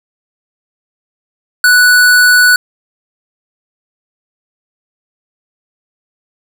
square tone, 1480 Hz, F#6, in tune, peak -5 dBFS, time 1.64-2.56 s, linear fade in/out 2 ms, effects none

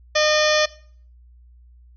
harmonic tone with a mistuned harmonic, 610 Hz, D#5, 34 cents flat, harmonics 1 / 2 / 3 / 4 / 5 / 6 / 7 / 8 / 9 / 10, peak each -18 / -26 / -23 / -26 / -31 / -27 / -29 / -29 / -29 / -29 dBFS, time 0.15-0.66 s, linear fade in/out 10 ms, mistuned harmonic 6, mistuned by -100 cents, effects noise-tail reverb RT60 0.5 s tail -19 dB re dry + added 60 Hz sine -46 dBFS peak until 1.96 s

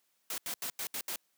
white noise bursts at uneven times, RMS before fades -37 dBFS, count 6, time 0.3-0.38 / 0.46-0.54 / 0.62-0.7 / 0.79-0.87 / 0.94-1.01 / 1.08-1.16 s, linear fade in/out 2 ms, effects white hiss -75 dBFS RMS until 1.37 s + high-pass 150 Hz 12 dB/octave

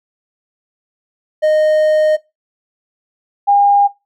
triangle / sine tone pair in turn, 617 / 808.4 Hz, D#5 / G#5, -15 / -47 cents, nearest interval perfect fourth, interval 468 cents, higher second, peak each -7 dBFS, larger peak neither, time 1.42-2.17 / 3.47-3.88 s, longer first, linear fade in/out 20 ms, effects noise-tail reverb RT60 0.2 s tail -18 dB re dry

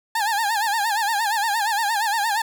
30% pulse tone with vibrato, 860 Hz, A5, 40 cents flat, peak -17 dBFS, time 0.15-2.42 s, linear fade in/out 5 ms, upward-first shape sine, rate 8.6 Hz, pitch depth 130 cents each way, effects none

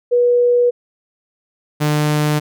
sine / sawtooth tone pair in turn, 485.8 / 150.13 Hz, B4 / D3, -29 / +38 cents, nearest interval octave + minor sixth, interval 2033 cents, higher first, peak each -10 dBFS, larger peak neither, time 0.11-0.71 / 1.8-2.4 s, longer neither, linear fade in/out 20 ms, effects none

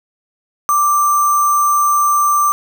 sine tone with sample-and-hold, 1174.7 Hz, D6, in tune, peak -10 dBFS, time 0.69-2.52 s, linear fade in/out 0 ms, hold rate 7350 Hz, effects none

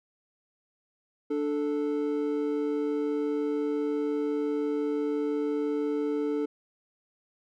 triangle tone pair together, 294 / 439.8 Hz, D4 / A4, +2 / -1 cents, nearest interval perfect fifth, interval 697 cents, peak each -27 / -27 dBFS, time 1.3-6.46 s, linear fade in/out 10 ms, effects none

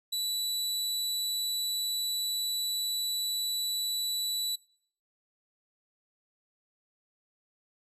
sawtooth tone, 3951 Hz, B7, in tune, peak -26 dBFS, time 0.12-4.56 s, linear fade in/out 10 ms, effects noise-tail reverb RT60 0.6 s tail -24 dB re dry + resampled to 32000 Hz

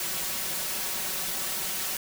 white noise with comb filter, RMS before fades -31 dBFS, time 0-1.97 s, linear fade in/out 2 ms, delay 5.3 ms, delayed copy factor +0.65, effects none

